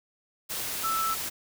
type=tone in noise; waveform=sine; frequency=1318.5 Hz; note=E6; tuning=in tune; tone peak=-26 dBFS; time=0.83-1.15 s; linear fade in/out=20 ms; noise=white; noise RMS=-33 dBFS; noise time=0.49-1.3 s; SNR=+4 dB; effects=none